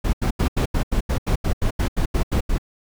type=noise bursts; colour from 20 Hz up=brown; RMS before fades=-19 dBFS; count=15; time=0.04-2.583 s; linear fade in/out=10 ms; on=93 ms; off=82 ms; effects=none